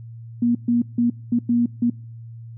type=tone bursts at uneven times; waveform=sine; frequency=237.9 Hz; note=A#3; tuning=35 cents sharp; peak=-15 dBFS; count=6; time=0.42-0.55 / 0.68-0.82 / 0.98-1.1 / 1.32-1.39 / 1.49-1.66 / 1.82-1.9 s; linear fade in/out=5 ms; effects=noise-tail reverb RT60 0.6 s tail -25 dB re dry + added 115 Hz sine -35 dBFS peak until 2.57 s